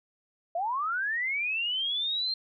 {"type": "linear sweep", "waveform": "sine", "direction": "up", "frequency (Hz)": [650, 4200], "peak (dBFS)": -27, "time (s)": [0.55, 2.34], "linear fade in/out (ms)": 5, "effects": []}